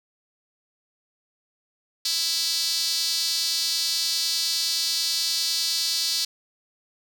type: tone with high-pass filter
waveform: sawtooth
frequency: 329.6 Hz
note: E4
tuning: in tune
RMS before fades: -25 dBFS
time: 2.05-6.25 s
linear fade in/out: 5 ms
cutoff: 4500 Hz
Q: 4.3
effects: none